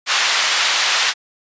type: band-pass noise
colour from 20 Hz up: white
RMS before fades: -17 dBFS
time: 0.06-1.14 s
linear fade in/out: 50 ms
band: 1000 to 4300 Hz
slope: 12 dB/octave
effects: resampled to 16000 Hz